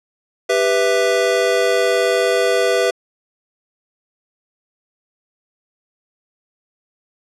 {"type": "chord", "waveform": "square", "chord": "E minor", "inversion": "first", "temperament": "just", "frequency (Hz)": [395.6, 494.4, 659.3], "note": ["G4", "B4", "E5"], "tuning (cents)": [16, 2, 0], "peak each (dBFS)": [-20, -18, -20], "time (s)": [0.49, 2.91], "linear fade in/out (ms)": 10, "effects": ["low-pass 9000 Hz 12 dB/octave"]}